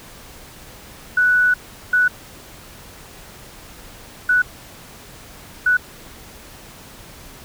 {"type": "tone bursts at uneven times", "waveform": "sine", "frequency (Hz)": 1480, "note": "F#6", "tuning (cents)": 0, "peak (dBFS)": -12, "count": 4, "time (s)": [[1.17, 1.54], [1.93, 2.08], [4.29, 4.42], [5.66, 5.77]], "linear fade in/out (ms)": 5, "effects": ["pink hiss -41 dBFS RMS until 7.44 s"]}